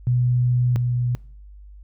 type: tone pair in turn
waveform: sine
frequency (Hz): 123.47 / 122.48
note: B2 / B2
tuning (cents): 0 / -14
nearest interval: unison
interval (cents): 14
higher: first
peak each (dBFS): -16 / -19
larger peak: first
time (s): 0.07-0.76 / 0.76-1.15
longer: first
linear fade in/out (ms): 0
effects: noise-tail reverb RT60 0.5 s tail -23 dB re dry + added 50 Hz sine -40 dBFS peak until 1.83 s